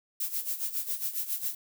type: noise with tremolo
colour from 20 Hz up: violet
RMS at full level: -30 dBFS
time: 0.2-1.55 s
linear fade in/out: 5 ms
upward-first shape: sine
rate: 7.3 Hz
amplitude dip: 75%
effects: none